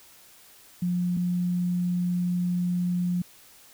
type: tone pair in turn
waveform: sine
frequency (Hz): 177.7 / 177.7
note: F3 / F3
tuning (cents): +30 / +30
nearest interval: unison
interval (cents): 0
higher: neither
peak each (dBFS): -23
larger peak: neither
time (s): 0.82-1.17 / 1.17-3.22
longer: second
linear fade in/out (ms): 5
effects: white hiss -53 dBFS RMS until 3.73 s